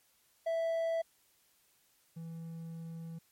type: tone pair in turn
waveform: triangle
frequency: 659.3 / 164.82 Hz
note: E5 / E3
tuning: 0 / 0 cents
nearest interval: 2 octaves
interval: 2400 cents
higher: first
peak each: -28 / -39 dBFS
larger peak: first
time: 0.46-1.02 / 2.16-3.19 s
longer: second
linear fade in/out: 10 ms
effects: white hiss -70 dBFS RMS until 3.31 s + MP3 64 kbps